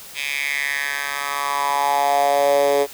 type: tone with high-pass filter sweep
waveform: 10% pulse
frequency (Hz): 141.8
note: C#3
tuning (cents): +40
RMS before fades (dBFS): -20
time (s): 0.14-2.87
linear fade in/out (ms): 50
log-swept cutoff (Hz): 2700 to 450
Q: 4.7
effects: white hiss -39 dBFS RMS until 2.93 s